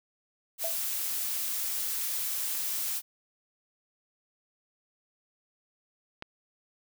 blue noise, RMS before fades -32 dBFS, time 0.58-3.02 s, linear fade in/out 50 ms
sine tone with exponential decay, 660 Hz, E5, 2 cents sharp, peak -29 dBFS, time 0.64-0.81 s, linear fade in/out 2 ms, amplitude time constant 36 ms
click, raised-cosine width 0.3 ms, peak -22 dBFS, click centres 6.224 s
effects none

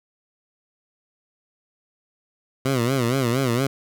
15% pulse tone with vibrato, 126.3 Hz, B2, 39 cents sharp, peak -13 dBFS, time 2.65-3.67 s, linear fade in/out 5 ms, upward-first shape sine, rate 4.3 Hz, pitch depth 150 cents each way, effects none

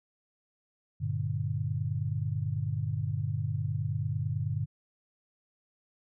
sine chord, G minor, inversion none, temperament just, 98 / 117.6 / 147 Hz, G2 / Bb2 / D3, 0 / +16 / +2 cents, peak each -33 dBFS, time 1-4.66 s, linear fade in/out 20 ms, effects none

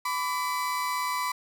35% pulse tone pair together, 1000 / 1156.7 Hz, B5 / D6, +21 / -27 cents, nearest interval minor third, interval 252 cents, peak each -27 / -30 dBFS, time 0.05-1.32 s, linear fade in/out 5 ms, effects none

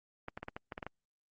clicks, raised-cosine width 0.5 ms, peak -25 dBFS, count 9, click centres 0.284 / 0.375 / 0.43 / 0.484 / 0.565 / 0.722 / 0.779 / 0.828 / 0.866 s, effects Opus 32 kbps

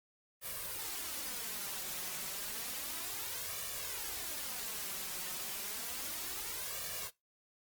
white noise with flanger, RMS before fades -41 dBFS, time 0.41-7.11 s, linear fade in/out 50 ms, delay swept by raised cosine 1.7 to 5.5 ms, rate 0.31 Hz, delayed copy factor +0.65, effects noise-tail reverb RT60 0.2 s tail -21 dB re dry + Opus 32 kbps

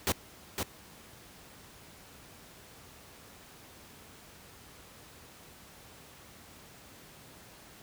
pink noise with echo, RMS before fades -28 dBFS, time 0.07-0.12 s, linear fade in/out 0 ms, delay 510 ms, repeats 1, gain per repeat -5 dB, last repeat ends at 0.63 s, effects pink hiss -53 dBFS RMS until 7.82 s + high-pass 60 Hz 12 dB/octave

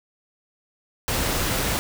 pink noise, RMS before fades -24 dBFS, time 1.08-1.79 s, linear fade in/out 0 ms, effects none

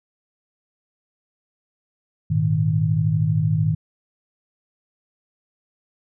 sine chord, Ab suspended second, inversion none, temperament just, 103.83 / 116.8 / 155.74 Hz, Ab2 / Bb2 / Eb3, 0 / +4 / +2 cents, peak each -22 / -24 / -19 dBFS, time 2.3-3.75 s, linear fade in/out 10 ms, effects none

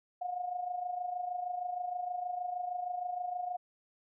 sine tone with amplitude modulation, 719 Hz, F#5, 50 cents flat, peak -31 dBFS, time 0.21-3.57 s, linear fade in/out 10 ms, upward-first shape sine, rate 26.4 Hz, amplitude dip 65%, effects none

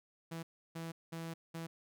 sawtooth tone bursts at uneven times, 164.81 Hz, E3, in tune, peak -37 dBFS, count 4, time 0.31-0.43 / 0.75-0.92 / 1.12-1.34 / 1.54-1.67 s, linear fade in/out 10 ms, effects none

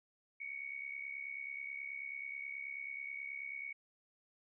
sine tone with amplitude modulation, 2233 Hz, C#7, 12 cents sharp, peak -38 dBFS, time 0.4-3.73 s, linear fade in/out 10 ms, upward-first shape sine, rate 69.3 Hz, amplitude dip 75%, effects none

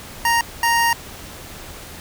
25% pulse tone bursts at uneven times, 932.3 Hz, A#5, in tune, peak -11 dBFS, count 2, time 0.25-0.41 / 0.63-0.93 s, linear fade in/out 2 ms, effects added 81 Hz sine -45 dBFS peak until 2 s + pink hiss -37 dBFS RMS until 2 s

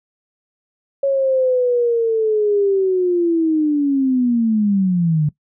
sine linear sweep, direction down, 554.4 to 146.2 Hz, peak -13 dBFS, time 1.03-5.29 s, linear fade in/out 5 ms, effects noise-tail reverb RT60 0.1 s tail -20 dB re dry

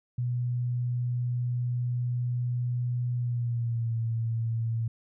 sine tone with pitch glide, 122.5 to 114.3 Hz, B2 to A#2, -14 to -34 cents, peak -26 dBFS, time 0.18-4.88 s, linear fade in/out 5 ms, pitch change -120 cents, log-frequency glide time 3.14-3.97 s, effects none

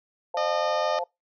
sine chord, F major, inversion second, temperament just, 523.8 / 698.5 / 873.1 Hz, C5 / F5 / A5, +2 / 0 / -14 cents, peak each -31 dBFS, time 0.34-1.04 s, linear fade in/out 5 ms
harmonic tone, 610 Hz, D#5, 34 cents flat, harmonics 1 / 2 / 3 / 4 / 5 / 6 / 7 / 8 / 9 / 10, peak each -26 / -31 / -38 / -42 / -42 / -42 / -46 / -44 / -45 / -51 dBFS, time 0.37-0.99 s, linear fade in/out 2 ms
effects noise-tail reverb RT60 0.2 s tail -25 dB re dry

